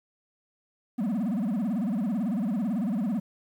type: tone with vibrato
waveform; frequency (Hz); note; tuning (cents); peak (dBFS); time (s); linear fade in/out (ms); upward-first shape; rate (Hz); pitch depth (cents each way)
triangle; 215.9; A3; -33; -23; 0.98-3.2; 10; sine; 18; 270
effects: 10-bit